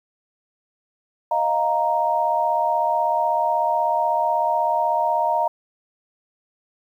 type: chord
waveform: sine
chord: Eb suspended second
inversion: none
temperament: equal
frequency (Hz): 622.3 / 698.5 / 932.3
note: Eb5 / F5 / Bb5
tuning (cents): 0 / 0 / 0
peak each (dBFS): -24 / -23 / -20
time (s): 1.31-5.48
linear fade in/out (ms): 5
effects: 9-bit